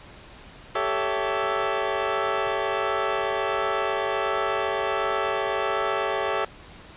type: chord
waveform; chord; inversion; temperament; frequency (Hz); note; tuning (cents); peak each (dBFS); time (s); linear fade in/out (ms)
20% pulse; A dominant seventh; third; equal with one note detuned; 392 / 440 / 560.8 / 659.3; G4 / A4 / C#5 / E5; 0 / 0 / +20 / 0; -24; 0.75-6.45; 5
effects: pink hiss -46 dBFS RMS until 6.96 s + resampled to 8000 Hz